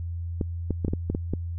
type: clicks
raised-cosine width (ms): 3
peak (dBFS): -13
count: 8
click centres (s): 0.412 / 0.707 / 0.848 / 0.882 / 0.935 / 1.1 / 1.149 / 1.336
effects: added 85 Hz sine -29 dBFS peak until 1.58 s